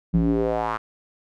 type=tone with band-pass filter sweep; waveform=square; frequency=56.2 Hz; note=A1; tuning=37 cents sharp; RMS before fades=-22 dBFS; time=0.13-0.78 s; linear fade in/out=20 ms; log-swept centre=170 to 1300 Hz; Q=3.4; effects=none